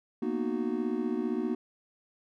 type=chord; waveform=triangle; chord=B major seventh; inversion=third; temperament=just; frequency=231.5 / 246.9 / 308.7 / 370.4 Hz; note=A#3 / B3 / D#4 / F#4; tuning=-12 / 0 / -14 / +2 cents; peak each=-32 dBFS; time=0.22-1.55 s; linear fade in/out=5 ms; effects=none